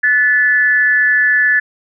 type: tone with amplitude modulation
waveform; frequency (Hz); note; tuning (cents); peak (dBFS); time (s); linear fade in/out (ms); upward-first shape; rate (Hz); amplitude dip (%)
sine; 1733; A6; -27; -6; 0.03-1.6; 10; sine; 249; 65
effects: none